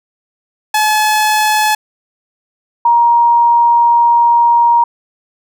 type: tone pair in turn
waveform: sawtooth / sine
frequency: 856 / 942.5 Hz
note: A5 / A#5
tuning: -48 / +19 cents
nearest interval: major second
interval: 167 cents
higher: second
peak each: -6 dBFS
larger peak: neither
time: 0.74-1.75 / 2.85-4.84 s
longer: second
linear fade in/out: 5 ms
effects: none